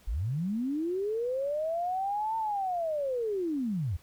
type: linear two-way sweep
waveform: sine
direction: up then down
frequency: 38.89 to 905 to 72.9 Hz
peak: -28 dBFS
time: 0.07-3.97 s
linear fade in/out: 10 ms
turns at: 2.37 s
effects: pink hiss -60 dBFS RMS until 4.02 s